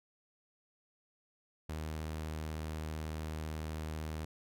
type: tone with vibrato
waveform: sawtooth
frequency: 78.1 Hz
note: D#2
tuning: 7 cents sharp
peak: -34 dBFS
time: 1.69-4.25 s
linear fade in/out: 5 ms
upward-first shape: square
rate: 16 Hz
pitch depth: 10 cents each way
effects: none